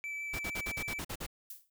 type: tone with vibrato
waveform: triangle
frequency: 2314 Hz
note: D7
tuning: 26 cents flat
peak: -35 dBFS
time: 0.04-0.99 s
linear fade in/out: 0 ms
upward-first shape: triangle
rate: 6.5 Hz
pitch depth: 10 cents each way
type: noise bursts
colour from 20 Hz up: pink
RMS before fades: -39 dBFS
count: 9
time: 0.33-1.266 s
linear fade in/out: 10 ms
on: 64 ms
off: 45 ms
type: noise with exponential decay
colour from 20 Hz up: violet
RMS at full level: -41 dBFS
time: 1.5-1.7 s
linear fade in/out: 5 ms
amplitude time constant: 43 ms
effects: none